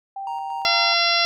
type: tone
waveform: sine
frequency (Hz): 784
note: G5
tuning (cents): 0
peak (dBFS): -28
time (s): 0.16-0.93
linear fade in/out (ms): 5
type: tone with tremolo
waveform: triangle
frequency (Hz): 932.3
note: A#5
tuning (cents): 0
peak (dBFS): -26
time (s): 0.27-0.94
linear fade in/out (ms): 2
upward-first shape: square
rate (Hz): 4.3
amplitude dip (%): 35
type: harmonic tone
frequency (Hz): 685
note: F5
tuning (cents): -34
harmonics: 1 / 2 / 3 / 4 / 5 / 6 / 7 / 8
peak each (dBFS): -25 / -25 / -25 / -25 / -25 / -25 / -25 / -25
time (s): 0.65-1.25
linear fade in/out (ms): 0
effects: none